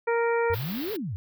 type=harmonic tone; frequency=466.2 Hz; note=A#4; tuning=in tune; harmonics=1 / 2 / 3 / 4 / 5; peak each=-23 / -29 / -33 / -35 / -37 dBFS; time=0.07-0.55 s; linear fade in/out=10 ms
type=exponential two-way sweep; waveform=sine; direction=up then down; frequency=82.7 to 465.5 to 82.7 Hz; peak=-29 dBFS; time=0.5-1.16 s; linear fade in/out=0 ms; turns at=0.93 s
type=band-stop noise; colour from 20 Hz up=white; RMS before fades=-38 dBFS; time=0.53-0.97 s; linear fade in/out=10 ms; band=4800 to 13000 Hz; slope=48 dB/octave
effects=none